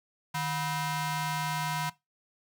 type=ring-modulated tone; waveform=sawtooth; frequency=566 Hz; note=C#5; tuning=36 cents sharp; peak=-23 dBFS; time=0.34-1.9 s; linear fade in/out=10 ms; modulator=411 Hz; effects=noise-tail reverb RT60 0.2 s tail -19 dB re dry